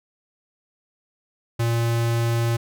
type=tone; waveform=square; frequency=116.54 Hz; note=A#2; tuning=in tune; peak=-20 dBFS; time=1.59-2.57 s; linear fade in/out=10 ms; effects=none